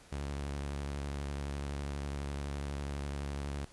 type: tone with vibrato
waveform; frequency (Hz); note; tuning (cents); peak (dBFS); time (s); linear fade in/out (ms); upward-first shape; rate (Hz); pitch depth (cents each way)
sawtooth; 70.8; C#2; +37; -32; 0.12-3.65; 5; sine; 12; 40
effects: pink hiss -58 dBFS RMS until 3.72 s + resampled to 24000 Hz